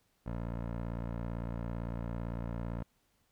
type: tone with low-pass filter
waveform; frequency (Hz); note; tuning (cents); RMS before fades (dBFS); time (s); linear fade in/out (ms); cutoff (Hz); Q
15% pulse; 57.8; A#1; -14; -38; 0.26-2.83; 5; 1300; 0.74
effects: pink hiss -74 dBFS RMS until 3.31 s